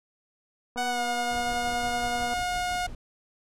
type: click train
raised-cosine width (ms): 1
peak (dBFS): -25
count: 384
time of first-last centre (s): 0.76-2.336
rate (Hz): 243
type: tone with pitch glide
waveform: sawtooth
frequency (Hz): 742 to 718.4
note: F#5 to F5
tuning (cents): +5 to +49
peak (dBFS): -23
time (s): 0.77-2.87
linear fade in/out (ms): 10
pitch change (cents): -56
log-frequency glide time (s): 0.88-1.01
type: noise with tremolo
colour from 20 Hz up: brown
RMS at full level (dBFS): -39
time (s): 1.31-2.95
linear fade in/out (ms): 2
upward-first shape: sine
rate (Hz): 5.8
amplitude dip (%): 55
effects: low-pass 10000 Hz 12 dB/octave